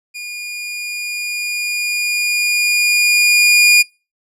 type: tone with level ramp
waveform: sawtooth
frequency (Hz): 2432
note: D#7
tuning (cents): -40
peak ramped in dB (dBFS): -23 to -3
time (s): 0.14-3.83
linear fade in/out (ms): 20
effects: noise-tail reverb RT60 0.3 s tail -26 dB re dry + low-pass 12000 Hz 12 dB/octave